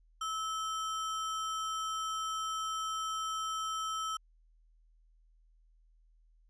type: tone with sample-and-hold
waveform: sine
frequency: 1303 Hz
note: E6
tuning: 20 cents flat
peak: -33 dBFS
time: 0.21-4.17 s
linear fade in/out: 5 ms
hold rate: 4410 Hz
effects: added 40 Hz sine -62 dBFS peak until 6.49 s + resampled to 22050 Hz